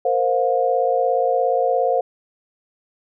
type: chord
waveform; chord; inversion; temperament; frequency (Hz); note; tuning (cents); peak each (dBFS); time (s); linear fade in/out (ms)
sine; Bb suspended second; none; equal with one note detuned; 466.2 / 523.3 / 712.3; Bb4 / C5 / F5; 0 / 0 / +34; -22 / -19 / -20; 0.05-2.01; 5
effects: none